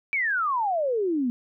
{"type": "exponential sweep", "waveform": "sine", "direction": "down", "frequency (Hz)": [2349, 233.1], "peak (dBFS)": -22, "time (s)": [0.13, 1.3], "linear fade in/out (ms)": 0, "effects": []}